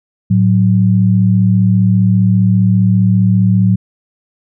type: tone pair together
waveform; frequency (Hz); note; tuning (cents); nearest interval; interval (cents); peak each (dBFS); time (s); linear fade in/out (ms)
sine; 110 / 185; A2 / F#3; 0 / 0; major sixth; 900; -10; 0.3-3.76; 10
effects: none